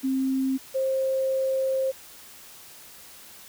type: tone pair in turn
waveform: sine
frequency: 265.1 / 530.2 Hz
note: C4 / C5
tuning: +23 / +23 cents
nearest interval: octave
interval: 1200 cents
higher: second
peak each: -22 dBFS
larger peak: neither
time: 0.03-0.58 / 0.74-1.92 s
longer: second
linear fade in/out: 20 ms
effects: white hiss -47 dBFS RMS until 3.48 s